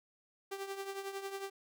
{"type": "tone with tremolo", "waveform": "sawtooth", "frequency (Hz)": 392, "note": "G4", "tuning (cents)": 0, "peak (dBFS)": -33, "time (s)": [0.51, 1.5], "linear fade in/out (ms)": 10, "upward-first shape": "triangle", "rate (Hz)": 11, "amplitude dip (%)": 70, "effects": []}